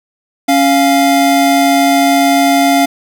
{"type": "tone pair together", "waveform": "square", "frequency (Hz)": [277.2, 698.5], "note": ["C#4", "F5"], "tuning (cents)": [0, 0], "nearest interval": "octave + major third", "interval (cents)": 1600, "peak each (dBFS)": -11, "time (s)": [0.48, 2.86], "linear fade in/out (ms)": 10, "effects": []}